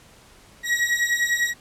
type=beating tone pair; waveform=40% pulse; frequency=1902 / 1912 Hz; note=A#6 / A#6; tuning=+34 / +43 cents; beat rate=10 Hz; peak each=-22 dBFS; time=0.63-1.54 s; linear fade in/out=50 ms; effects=pink hiss -51 dBFS RMS until 1.6 s + low-pass 11000 Hz 12 dB/octave